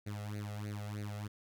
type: tone with flanger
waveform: sawtooth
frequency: 104 Hz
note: G#2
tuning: 3 cents sharp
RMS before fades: -41 dBFS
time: 0.06-1.28 s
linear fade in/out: 10 ms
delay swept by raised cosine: 0.46 to 1.56 ms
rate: 3.2 Hz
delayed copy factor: +0.9
effects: none